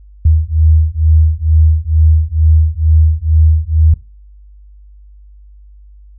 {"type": "beating tone pair", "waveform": "sine", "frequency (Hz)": [77.78, 79.98], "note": ["D#2", "D#2"], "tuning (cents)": [0, 48], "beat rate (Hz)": 2.2, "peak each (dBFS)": -10, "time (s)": [0.25, 3.94], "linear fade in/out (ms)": 5, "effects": ["noise-tail reverb RT60 0.3 s tail -19 dB re dry", "added 50 Hz sine -36 dBFS peak until 6.18 s"]}